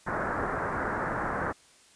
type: low-pass noise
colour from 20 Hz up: white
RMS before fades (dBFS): -31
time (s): 0.06-1.53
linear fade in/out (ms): 20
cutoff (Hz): 1700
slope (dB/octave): 48
effects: white hiss -58 dBFS RMS until 1.95 s + resampled to 22050 Hz